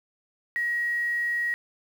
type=tone with quantisation; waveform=sine; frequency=1900 Hz; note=A#6; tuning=33 cents sharp; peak=-24 dBFS; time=0.56-1.54 s; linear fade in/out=0 ms; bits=8; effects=none